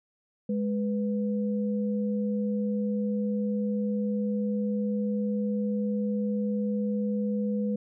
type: tone pair together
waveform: sine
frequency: 207.7 / 493.9 Hz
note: G#3 / B4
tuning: 0 / 0 cents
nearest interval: octave + minor third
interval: 1500 cents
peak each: -26 / -33 dBFS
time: 0.49-7.76 s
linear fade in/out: 5 ms
effects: none